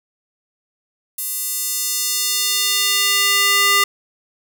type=tone with high-pass filter sweep; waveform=square; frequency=400 Hz; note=G4; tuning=35 cents sharp; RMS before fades=-18 dBFS; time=1.18-3.84 s; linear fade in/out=5 ms; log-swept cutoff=11000 to 1500 Hz; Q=1; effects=none